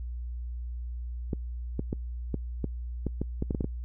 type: clicks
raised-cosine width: 3 ms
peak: -16 dBFS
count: 12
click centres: 1.332 / 1.794 / 1.929 / 2.343 / 2.643 / 3.067 / 3.216 / 3.424 / 3.508 / 3.548 / 3.608 / 3.644 s
effects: noise-tail reverb RT60 0.1 s tail -26 dB re dry + added 60 Hz sine -33 dBFS peak until 3.84 s